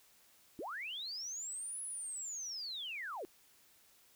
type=linear two-way sweep; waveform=sine; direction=up then down; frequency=252.8 to 10420 to 312.2 Hz; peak=-40 dBFS; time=0.59-3.25 s; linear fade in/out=0 ms; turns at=1.82 s; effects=white hiss -66 dBFS RMS until 4.15 s